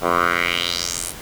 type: tone with band-pass filter sweep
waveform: 10% pulse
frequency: 86.7 Hz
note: F2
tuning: 12 cents flat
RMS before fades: -21 dBFS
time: 0.01-1.14 s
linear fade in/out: 50 ms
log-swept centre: 790 to 11000 Hz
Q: 2.9
effects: pink hiss -36 dBFS RMS until 1.21 s